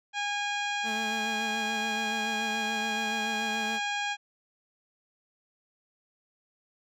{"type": "harmonic tone", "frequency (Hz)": 819, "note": "G#5", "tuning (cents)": -24, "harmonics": [1, 2, 3, 4, 5, 6, 7, 8, 9], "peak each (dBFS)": [-33, -34, -35, -37, -44, -51, -47, -52, -49], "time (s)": [0.13, 4.17], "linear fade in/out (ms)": 50}
{"type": "tone with vibrato", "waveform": "sawtooth", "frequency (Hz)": 220, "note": "A3", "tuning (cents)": 0, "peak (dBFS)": -31, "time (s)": [0.83, 3.8], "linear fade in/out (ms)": 50, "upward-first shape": "sine", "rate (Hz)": 7, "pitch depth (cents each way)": 34}
{"effects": []}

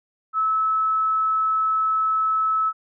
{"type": "tone", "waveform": "sine", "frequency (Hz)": 1300, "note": "E6", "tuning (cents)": -24, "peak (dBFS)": -18, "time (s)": [0.33, 2.73], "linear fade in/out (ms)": 50, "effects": []}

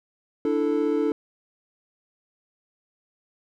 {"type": "chord", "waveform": "triangle", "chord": "D suspended second", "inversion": "none", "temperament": "equal", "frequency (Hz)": [293.7, 329.6, 440], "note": ["D4", "E4", "A4"], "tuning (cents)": [0, 0, 0], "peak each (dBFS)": [-23, -25, -22], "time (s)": [0.45, 1.12], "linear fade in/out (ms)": 2, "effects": []}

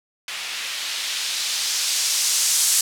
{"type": "noise with low-pass filter sweep", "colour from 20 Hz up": "violet", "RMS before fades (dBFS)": -23, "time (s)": [0.28, 2.81], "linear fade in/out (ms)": 2, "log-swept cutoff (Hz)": [2500, 7600], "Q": 1.1, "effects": []}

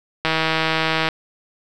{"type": "click train", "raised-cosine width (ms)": 0.3, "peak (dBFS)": -3, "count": 135, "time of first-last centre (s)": [0.25, 1.087], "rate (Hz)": 160, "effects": []}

